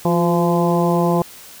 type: harmonic tone with a mistuned harmonic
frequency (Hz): 171.2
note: F3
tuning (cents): -34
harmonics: 1 / 2 / 3 / 4 / 5 / 6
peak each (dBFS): -17 / -20 / -22 / -23 / -24 / -25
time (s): 0.05-1.22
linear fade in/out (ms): 2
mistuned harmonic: 2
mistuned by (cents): +46
effects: white hiss -40 dBFS RMS until 1.6 s